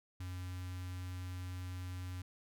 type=tone with notch filter; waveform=square; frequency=91 Hz; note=F#2; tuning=28 cents flat; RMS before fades=-43 dBFS; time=0.2-2.22 s; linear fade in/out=5 ms; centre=530 Hz; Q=0.61; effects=none